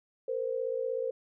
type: tone pair together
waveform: sine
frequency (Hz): 460.6 / 517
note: A#4 / C5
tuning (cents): -21 / -21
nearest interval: major second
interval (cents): 200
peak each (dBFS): -33 / -32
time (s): 0.28-1.11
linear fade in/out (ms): 5
effects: none